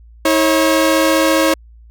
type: tone pair together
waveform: sawtooth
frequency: 320.4 / 545.6 Hz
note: E4 / C#5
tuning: -49 / -28 cents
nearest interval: major sixth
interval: 921 cents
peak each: -10 dBFS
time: 0.25-1.54 s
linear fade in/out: 5 ms
effects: added 57 Hz sine -39 dBFS peak until 1.9 s